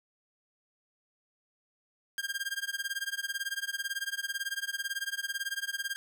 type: tone with tremolo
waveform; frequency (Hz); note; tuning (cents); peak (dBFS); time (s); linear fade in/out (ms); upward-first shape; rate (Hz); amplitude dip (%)
sawtooth; 1606; G6; +41; -26; 2.18-5.96; 0; sine; 18; 95
effects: none